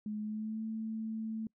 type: tone with pitch glide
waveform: sine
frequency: 211.9 to 221 Hz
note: G#3 to A3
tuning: +35 to +8 cents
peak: -35 dBFS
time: 0.06-1.47 s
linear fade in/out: 2 ms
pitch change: +73 cents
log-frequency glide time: 0.2-0.63 s
effects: noise-tail reverb RT60 0.1 s tail -26 dB re dry